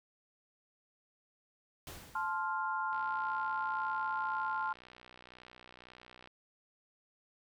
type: noise with exponential decay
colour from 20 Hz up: pink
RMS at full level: -45 dBFS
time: 1.87-2.7 s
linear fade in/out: 1 ms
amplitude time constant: 180 ms
type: chord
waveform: sine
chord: F major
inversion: first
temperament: just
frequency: 873.1 / 1047.7 / 1396.9 Hz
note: A5 / C6 / F6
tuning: -14 / +2 / 0 cents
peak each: -37 dBFS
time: 2.15-4.73 s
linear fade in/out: 5 ms
type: click train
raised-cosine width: 0.3 ms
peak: -37 dBFS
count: 208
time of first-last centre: 2.93-6.274 s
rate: 61.9 Hz
effects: none